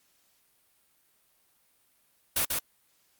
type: noise with echo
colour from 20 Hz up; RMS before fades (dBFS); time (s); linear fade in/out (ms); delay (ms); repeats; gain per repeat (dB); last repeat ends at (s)
white; -26; 2.36-2.45; 5; 140; 1; -3; 2.59
effects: white hiss -68 dBFS RMS until 3.19 s + Opus 48 kbps